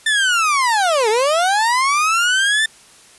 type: linear two-way sweep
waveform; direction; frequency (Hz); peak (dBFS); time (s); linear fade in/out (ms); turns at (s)
30% pulse; down then up; 1793 to 415.7 to 1793; -11; 0.06-2.66; 5; 1.09
effects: white hiss -46 dBFS RMS until 3.18 s + resampled to 24000 Hz